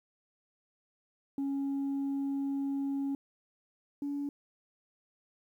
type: tone pair in turn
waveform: sine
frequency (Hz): 276.6 / 284.7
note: C#4 / C#4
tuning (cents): -4 / +46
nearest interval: unison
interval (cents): 50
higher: second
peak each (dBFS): -28 / -31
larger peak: first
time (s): 1.38-3.15 / 4.02-4.29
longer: first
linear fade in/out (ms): 2
effects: tanh soft clip ceiling -29 dBFS + 11-bit